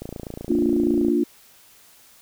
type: click train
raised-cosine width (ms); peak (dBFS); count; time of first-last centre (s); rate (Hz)
2; -19; 31; 0.02-1.084; 28.2
type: chord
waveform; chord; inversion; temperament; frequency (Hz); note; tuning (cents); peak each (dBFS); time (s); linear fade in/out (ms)
sine; Bb major; none; equal; 233.1 / 293.7 / 349.2; Bb3 / D4 / F4; 0 / 0 / 0; -23 / -21 / -21; 0.49-1.24; 10
effects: white hiss -52 dBFS RMS until 2.21 s